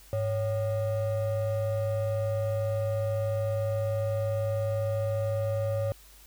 triangle ring-modulated tone, 330 Hz, E4, 2 cents sharp, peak -21 dBFS, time 0.13-5.92 s, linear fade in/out 0 ms, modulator 226 Hz, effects added 50 Hz sine -54 dBFS peak until 6.26 s + white hiss -55 dBFS RMS until 6.26 s

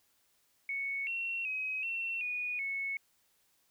sine tone with pitch steps, 2216 / 2724 / 2535 / 2708 / 2464 / 2202 Hz, C#7 / F7 / D#7 / E7 / D#7 / C#7, -1 / -44 / +32 / +46 / -17 / -12 cents, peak -33 dBFS, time 0.69-2.97 s, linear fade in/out 2 ms, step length 380 ms, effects white hiss -72 dBFS RMS until 3.7 s

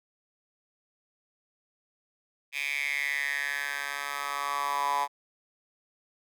10% pulse tone with high-pass filter sweep, 142.2 Hz, C#3, 45 cents sharp, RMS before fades -31 dBFS, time 2.52-5.08 s, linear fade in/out 50 ms, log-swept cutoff 2500 to 930 Hz, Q 7, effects none

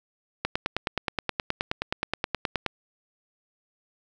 click train, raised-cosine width 0.3 ms, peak -9 dBFS, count 22, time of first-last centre 0.45-2.663 s, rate 9.49 Hz, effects none

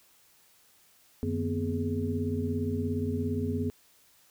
sine tone cluster, 93.4 / 152 / 237.5 / 254.7 / 417.8 Hz, F#2 / D#3 / A#3 / C4 / G#4, +17 / -40 / +33 / -46 / +10 cents, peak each -32 / -40 / -34 / -33 / -35 dBFS, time 1.23-3.7 s, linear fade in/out 0 ms, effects white hiss -62 dBFS RMS until 4.3 s

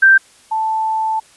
sine tone pair in turn, 1568 / 880 Hz, G6 / A5, 0 / 0 cents, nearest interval minor seventh, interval 1000 cents, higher first, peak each -5 / -15 dBFS, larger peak first, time 0.02-0.18 / 0.51-1.2 s, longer second, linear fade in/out 10 ms, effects white hiss -48 dBFS RMS until 1.36 s + resampled to 24000 Hz

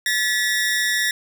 sawtooth ring-modulated tone, 1838 Hz, A#6, 25 cents flat, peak -12 dBFS, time 0.06-1.11 s, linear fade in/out 2 ms, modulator 107 Hz, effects none

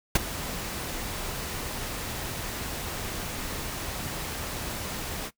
pink noise with ADSR envelope, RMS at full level -19 dBFS, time 0.15-5.31 s, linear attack 6 ms, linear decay 20 ms, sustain -15 dB, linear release 52 ms, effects noise-tail reverb RT60 0.1 s tail -19 dB re dry

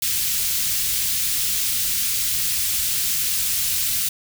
white band-stop noise, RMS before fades -22 dBFS, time 0.02-4.09 s, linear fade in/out 5 ms, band 130 to 2700 Hz, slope 12 dB/octave, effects none

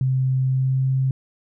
sine tone with pitch glide, 130.81 to 132.33 Hz, C3 to C3, 0 to +20 cents, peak -17 dBFS, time 0.01-1.11 s, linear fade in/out 2 ms, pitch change +20 cents, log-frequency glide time 0.44-0.88 s, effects none

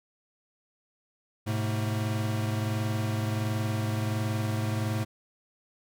square tone cluster, 106.5 / 127.9 / 221.2 Hz, G#2 / C3 / A3, +44 / -39 / +9 cents, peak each -29 / -36 / -36 dBFS, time 1.46-5.05 s, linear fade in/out 20 ms, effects none

